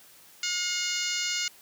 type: harmonic tone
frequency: 717 Hz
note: F5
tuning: 45 cents sharp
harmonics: 2 / 3 / 4 / 5 / 6 / 7 / 8 / 9 / 10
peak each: -38 / -34 / -34 / -39 / -35 / -36 / -39 / -36 / -37 dBFS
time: 0.43-1.48 s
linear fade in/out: 2 ms
effects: white hiss -54 dBFS RMS until 1.61 s + high-pass 60 Hz 12 dB/octave